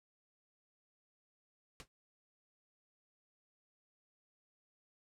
pink noise with exponential decay, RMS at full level -45 dBFS, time 1.8-1.88 s, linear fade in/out 0 ms, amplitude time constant 16 ms, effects low-pass 9000 Hz 12 dB/octave

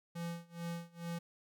square tone with tremolo, 169.9 Hz, F3, 47 cents flat, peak -38 dBFS, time 0.15-1.19 s, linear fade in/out 10 ms, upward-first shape sine, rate 2.3 Hz, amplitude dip 95%, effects none

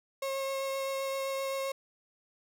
35% pulse tone with vibrato, 541 Hz, C#5, 42 cents flat, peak -30 dBFS, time 0.22-1.72 s, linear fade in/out 5 ms, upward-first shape triangle, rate 7.7 Hz, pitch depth 12 cents each way, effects none

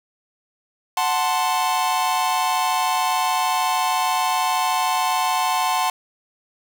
45% pulse chord, F# diminished, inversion none, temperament equal, 740 / 880 / 1046.5 Hz, F#5 / A5 / C6, 0 / 0 / 0 cents, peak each -23 dBFS, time 0.97-5.9 s, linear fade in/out 2 ms, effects none

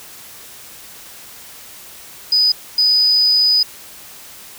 triangle tone bursts at uneven times, 4978 Hz, D#8, in tune, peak -7 dBFS, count 2, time 2.32-2.52 / 2.78-3.63 s, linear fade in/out 5 ms, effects tanh soft clip ceiling -9 dBFS + white hiss -38 dBFS RMS until 4.58 s

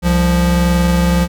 square tone pair together, 65.41 / 174.62 Hz, C2 / F3, 0 / 0 cents, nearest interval octave + perfect fourth, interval 1700 cents, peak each -16 / -13 dBFS, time 0.02-1.28 s, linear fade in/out 50 ms, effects none

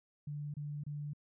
sine tone bursts, 146.83 Hz, D3, in tune, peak -38 dBFS, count 3, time 0.27-1.134 s, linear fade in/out 5 ms, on 270 ms, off 27 ms, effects none

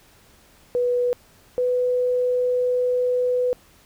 sine tone pair in turn, 490.3 / 497.4 Hz, B4 / B4, -13 / +12 cents, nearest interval unison, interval 25 cents, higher second, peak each -18 dBFS, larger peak neither, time 0.75-1.13 / 1.58-3.53 s, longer second, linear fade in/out 0 ms, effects pink hiss -54 dBFS RMS until 3.85 s

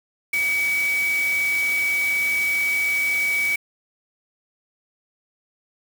sine tone in noise, 2274 Hz, C#7, 44 cents sharp, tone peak -19 dBFS, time 0.33-3.56 s, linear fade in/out 5 ms, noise white, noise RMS -33 dBFS, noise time 0.33-3.56 s, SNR +11 dB, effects none

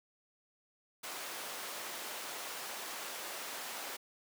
pink high-pass noise, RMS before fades -43 dBFS, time 1.03-3.97 s, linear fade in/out 10 ms, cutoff 560 Hz, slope 12 dB/octave, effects none

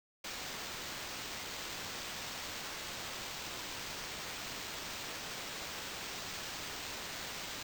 white noise with sample-and-hold, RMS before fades -43 dBFS, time 0.24-7.63 s, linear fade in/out 5 ms, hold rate 11025 Hz, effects none

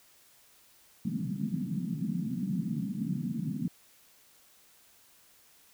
pink band-pass noise, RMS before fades -33 dBFS, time 1.05-3.68 s, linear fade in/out 2 ms, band 150 to 250 Hz, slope 48 dB/octave, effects white hiss -61 dBFS RMS until 5.73 s

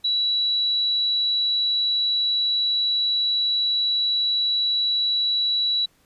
sine tone, 3924 Hz, B7, 12 cents flat, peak -19 dBFS, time 0.04-5.86 s, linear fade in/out 10 ms, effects pink hiss -61 dBFS RMS until 6.05 s + resampled to 32000 Hz

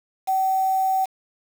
sine tone with quantisation, 763 Hz, G5, 47 cents flat, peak -18 dBFS, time 0.27-1.06 s, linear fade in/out 20 ms, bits 6, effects none

